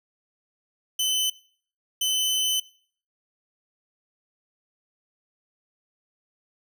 sawtooth tone pair in turn, 3037 / 3037 Hz, F#7 / F#7, +44 / +44 cents, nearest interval unison, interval 0 cents, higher neither, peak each -19 dBFS, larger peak neither, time 0.99-1.3 / 2.01-2.6 s, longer second, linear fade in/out 5 ms, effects noise-tail reverb RT60 0.5 s tail -20 dB re dry

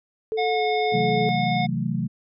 sine tone with pitch glide, 440 to 430.4 Hz, A4 to A4, 0 to -38 cents, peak -23 dBFS, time 0.32-1.29 s, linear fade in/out 0 ms, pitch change -38 cents, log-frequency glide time 0.53-0.62 s
harmonic tone, 723 Hz, F#5, 40 cents flat, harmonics 1 / 3 / 5 / 7, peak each -23 / -29 / -33 / -41 dBFS, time 0.37-1.67 s, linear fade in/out 20 ms
sine chord, F# half-diminished seventh, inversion second, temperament equal with one note detuned, 130.81 / 161.7 / 185 / 220 Hz, C3 / E3 / F#3 / A3, 0 / -33 / 0 / 0 cents, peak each -28 dBFS, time 0.92-2.08 s, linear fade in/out 20 ms
effects none

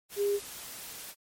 sine tone in noise, 405 Hz, G#4, 43 cents flat, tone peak -25 dBFS, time 0.16-0.4 s, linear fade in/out 50 ms, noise white, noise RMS -43 dBFS, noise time 0.09-1.15 s, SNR +15 dB, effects MP3 64 kbps

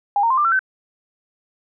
sine tone with pitch steps, 812 / 922 / 1047 / 1188.8 / 1349.9 / 1532.9 Hz, G#5 / A#5 / C6 / D6 / E6 / G6, -39 / -19 / +1 / +21 / +41 / -39 cents, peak -14 dBFS, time 0.16-0.592 s, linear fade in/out 2 ms, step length 72 ms, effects none

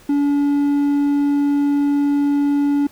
triangle tone, 286 Hz, D4, 46 cents flat, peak -12 dBFS, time 0.09-2.87 s, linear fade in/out 5 ms, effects pink hiss -48 dBFS RMS until 2.91 s

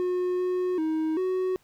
triangle tone with pitch steps, 361.8 / 364.1 / 315.9 / 371.3 Hz, F#4 / F#4 / D#4 / F#4, -39 / -28 / +26 / +6 cents, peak -22 dBFS, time 0-1.56 s, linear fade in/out 0 ms, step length 390 ms, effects pink hiss -64 dBFS RMS until 1.63 s

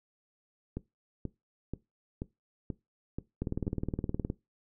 two click trains, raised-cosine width 3 ms, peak -22 / -19 dBFS, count 7 / 18, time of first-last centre 0.77-3.669 / 3.42-4.301 s, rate 2.07 / 19.3 Hz, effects noise-tail reverb RT60 0.2 s tail -19 dB re dry

